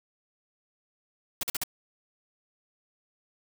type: noise bursts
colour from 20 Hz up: white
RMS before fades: -30 dBFS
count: 4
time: 1.41-1.636 s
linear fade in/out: 2 ms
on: 22 ms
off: 46 ms
effects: none